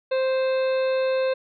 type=harmonic tone; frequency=523.3 Hz; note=C5; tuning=in tune; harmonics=1 / 2 / 3 / 4 / 5 / 7 / 8; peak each=-20 / -35 / -36 / -43 / -37 / -42 / -42 dBFS; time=0.11-1.34 s; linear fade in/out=10 ms; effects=none